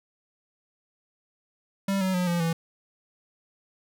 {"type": "tone with pitch steps", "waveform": "square", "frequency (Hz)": [196, 187.91, 180.15, 172.71, 165.58], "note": ["G3", "F#3", "F#3", "F3", "E3"], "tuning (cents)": [0, 27, -46, -19, 8], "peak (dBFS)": -24, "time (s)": [1.88, 2.53], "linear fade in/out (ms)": 5, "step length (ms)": 130, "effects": []}